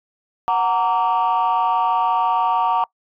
sine chord, Gb augmented, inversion none, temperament just, 740 / 925 / 1156.2 Hz, Gb5 / Bb5 / D6, 0 / -14 / -27 cents, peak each -19 / -17 / -20 dBFS, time 0.48-2.84 s, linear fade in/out 0 ms, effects noise-tail reverb RT60 0.1 s tail -23 dB re dry + tanh soft clip ceiling -11 dBFS

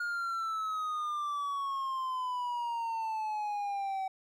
triangle exponential sweep, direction down, 1429 to 760 Hz, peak -30 dBFS, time 0-4.08 s, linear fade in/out 5 ms, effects none

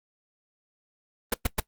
pink noise bursts, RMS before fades -23 dBFS, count 3, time 1.32-1.6 s, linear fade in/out 5 ms, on 20 ms, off 110 ms, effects noise-tail reverb RT60 0.1 s tail -19 dB re dry + Opus 32 kbps

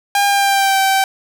sawtooth tone with pitch glide, 805 to 774.9 Hz, G5 to G5, +46 to -20 cents, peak -8 dBFS, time 0.15-1.04 s, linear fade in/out 2 ms, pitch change -66 cents, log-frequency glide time 0.26-0.8 s, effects none

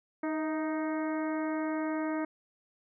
harmonic tone with a mistuned harmonic, 311.1 Hz, D#4, in tune, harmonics 1 / 2 / 3 / 4 / 5 / 6 / 7, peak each -31 / -37 / -41 / -43 / -45 / -47 / -48 dBFS, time 0.23-2.25 s, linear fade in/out 5 ms, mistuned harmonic 2, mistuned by +33 cents, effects none

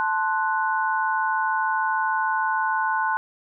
sine chord, F# diminished, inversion first, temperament equal, 880 / 1046.5 / 1480 Hz, A5 / C6 / F#6, 0 / 0 / 0 cents, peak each -24 / -26 / -25 dBFS, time 0-3.17 s, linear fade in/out 0 ms, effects none

